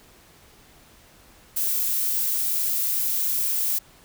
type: noise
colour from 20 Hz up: violet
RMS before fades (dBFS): -24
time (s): 1.56-3.79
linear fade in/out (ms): 10
effects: pink hiss -53 dBFS RMS until 4.04 s